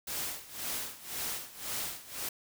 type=noise with tremolo; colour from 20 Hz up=white; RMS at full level=-35 dBFS; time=0.07-2.29 s; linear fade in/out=5 ms; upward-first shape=sine; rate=1.9 Hz; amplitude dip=85%; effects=none